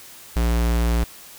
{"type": "tone", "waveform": "square", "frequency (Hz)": 58.27, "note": "A#1", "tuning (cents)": 0, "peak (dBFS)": -18, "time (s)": [0.36, 1.04], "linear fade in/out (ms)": 5, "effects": ["white hiss -43 dBFS RMS until 1.38 s"]}